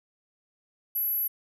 sine tone, 11670 Hz, F#9, 25 cents flat, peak -25 dBFS, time 0.95-1.28 s, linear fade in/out 10 ms, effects 11-bit

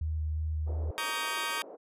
sine tone with vibrato, 77.78 Hz, D#2, in tune, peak -29 dBFS, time 0.01-0.91 s, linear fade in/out 5 ms, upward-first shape square, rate 2.8 Hz, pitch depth 11 cents each way
white band-pass noise, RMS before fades -47 dBFS, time 0.66-1.77 s, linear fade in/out 20 ms, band 340 to 620 Hz, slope 24 dB/octave
20% pulse chord, Eb dominant seventh, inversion second, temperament equal with one note detuned, 932.3 / 1134 / 1244.5 / 1568 Hz, Bb5 / Db6 / Eb6 / G6, 0 / +39 / 0 / 0 cents, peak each -32 dBFS, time 0.98-1.62 s, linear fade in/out 0 ms
effects resampled to 32000 Hz

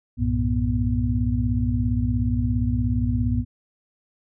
sine tone cluster, 61.4 / 96.9 / 114 / 243.6 Hz, B1 / G2 / A#2 / B3, -9 / -20 / -38 / -24 cents, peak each -25 dBFS, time 0.17-3.45 s, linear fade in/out 50 ms, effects none

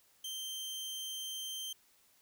sawtooth tone, 3136 Hz, G7, in tune, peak -36 dBFS, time 0.24-1.73 s, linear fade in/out 5 ms, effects white hiss -68 dBFS RMS until 2.21 s

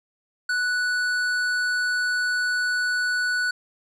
sine tone with hard clipping, 1480 Hz, F#6, in tune, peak -23 dBFS, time 0.49-3.51 s, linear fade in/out 5 ms, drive 10 dB, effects none

